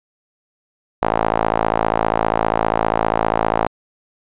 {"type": "tone with band-pass filter", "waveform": "sawtooth", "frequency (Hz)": 55, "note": "A1", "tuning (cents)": 0, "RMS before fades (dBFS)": -18, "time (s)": [1.02, 3.67], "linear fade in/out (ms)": 5, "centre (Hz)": 810, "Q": 1.9, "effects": ["resampled to 8000 Hz"]}